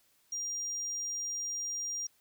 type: tone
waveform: sine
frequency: 5700 Hz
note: F8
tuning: 34 cents sharp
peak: -32 dBFS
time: 0.32-2.07 s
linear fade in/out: 5 ms
effects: tanh soft clip ceiling -31 dBFS + white hiss -69 dBFS RMS until 2.2 s